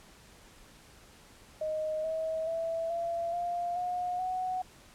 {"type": "tone with pitch steps", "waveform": "sine", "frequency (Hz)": [622.3, 640.5, 659.3, 678.6, 698.5, 719, 740], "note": ["D#5", "E5", "E5", "F5", "F5", "F#5", "F#5"], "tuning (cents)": [0, -50, 0, -50, 0, -50, 0], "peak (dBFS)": -30, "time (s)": [1.61, 4.62], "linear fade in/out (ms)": 5, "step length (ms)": 430, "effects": ["pink hiss -56 dBFS RMS until 4.94 s", "low-pass 11000 Hz 12 dB/octave"]}